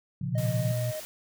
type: chord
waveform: sine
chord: A augmented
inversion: none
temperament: equal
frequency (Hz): 110 / 138.59 / 174.61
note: A2 / C#3 / E#3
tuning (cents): 0 / 0 / 0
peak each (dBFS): -36 / -31 / -33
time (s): 0.21-0.72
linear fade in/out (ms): 5
type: tone with vibrato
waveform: sine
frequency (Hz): 119.8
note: A#2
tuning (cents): +48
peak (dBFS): -27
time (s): 0.29-0.92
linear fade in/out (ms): 20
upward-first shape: sine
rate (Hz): 14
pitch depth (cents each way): 10
type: tone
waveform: triangle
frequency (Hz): 620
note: D#5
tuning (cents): -6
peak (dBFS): -31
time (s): 0.35-1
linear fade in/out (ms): 5
type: noise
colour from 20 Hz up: white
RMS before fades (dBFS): -42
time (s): 0.38-1.05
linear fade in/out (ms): 0
effects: none